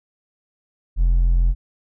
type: tone with hard clipping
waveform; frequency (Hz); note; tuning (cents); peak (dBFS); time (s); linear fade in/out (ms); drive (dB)
triangle; 43; F1; -26; -12; 0.96-1.55; 50; 1
effects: none